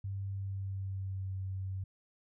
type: tone with pitch glide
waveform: sine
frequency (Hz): 98 to 95.21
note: G2 to G2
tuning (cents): 0 to -50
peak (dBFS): -35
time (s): 0.04-1.84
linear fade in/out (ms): 5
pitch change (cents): -50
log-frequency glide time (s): 0.28-1.34
effects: none